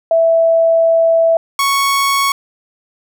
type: tone pair in turn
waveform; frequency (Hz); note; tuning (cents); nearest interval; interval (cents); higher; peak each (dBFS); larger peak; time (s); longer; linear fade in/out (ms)
sine / sawtooth; 659.3 / 1108.8; E5 / C#6; 0 / 0; major sixth; 900; second; -8; neither; 0.11-1.37 / 1.59-2.32; first; 2
effects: none